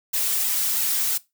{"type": "noise with flanger", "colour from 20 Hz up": "blue", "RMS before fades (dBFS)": -23, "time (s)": [0.13, 1.18], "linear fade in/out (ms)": 10, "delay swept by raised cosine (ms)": [1.7, 4], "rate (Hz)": 3, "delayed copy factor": -0.9, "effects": ["noise-tail reverb RT60 0.2 s tail -19 dB re dry"]}